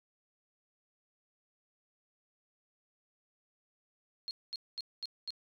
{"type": "tone bursts", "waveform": "sine", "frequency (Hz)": 4267, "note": "C8", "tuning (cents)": 33, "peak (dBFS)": -36, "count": 5, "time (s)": [4.28, 5.305], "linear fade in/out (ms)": 0, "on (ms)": 29, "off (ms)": 220, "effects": []}